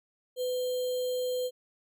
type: tone with sample-and-hold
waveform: sine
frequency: 502 Hz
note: B4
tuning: 28 cents sharp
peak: -28 dBFS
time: 0.36-1.51 s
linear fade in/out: 50 ms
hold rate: 3675 Hz
effects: none